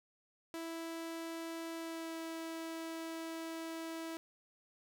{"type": "tone with pitch glide", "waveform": "sawtooth", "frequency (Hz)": [329.6, 326.8], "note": ["E4", "E4"], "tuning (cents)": [0, -15], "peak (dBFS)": -37, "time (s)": [0.54, 4.17], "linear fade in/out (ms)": 0, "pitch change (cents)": -15, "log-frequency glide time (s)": [1.75, 2.13], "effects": []}